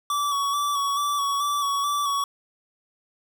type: tone with vibrato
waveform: square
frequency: 1141 Hz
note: C#6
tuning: 50 cents sharp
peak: -23 dBFS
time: 0.1-2.24 s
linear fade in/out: 2 ms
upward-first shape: square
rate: 2.3 Hz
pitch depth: 28 cents each way
effects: none